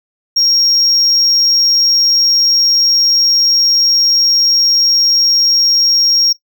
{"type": "tone with amplitude modulation", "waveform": "triangle", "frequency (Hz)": 5580, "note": "F8", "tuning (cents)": -2, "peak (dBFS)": -4, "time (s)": [0.36, 6.33], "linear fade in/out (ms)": 10, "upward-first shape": "sine", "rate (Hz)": 163, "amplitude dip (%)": 45, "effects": ["noise-tail reverb RT60 0.1 s tail -19 dB re dry", "tanh soft clip ceiling -3 dBFS"]}